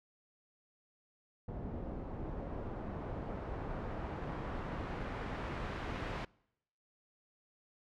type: noise with low-pass filter sweep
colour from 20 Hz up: pink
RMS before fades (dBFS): -41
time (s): 1.48-6.25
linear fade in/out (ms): 5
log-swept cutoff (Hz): 530 to 2400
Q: 0.76
effects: noise-tail reverb RT60 0.8 s tail -25 dB re dry